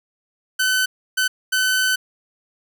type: tone bursts at uneven times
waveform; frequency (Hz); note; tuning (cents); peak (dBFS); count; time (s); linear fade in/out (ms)
sawtooth; 1516; F#6; +42; -13; 3; 0.59-0.86 / 1.17-1.28 / 1.52-1.96; 10
effects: none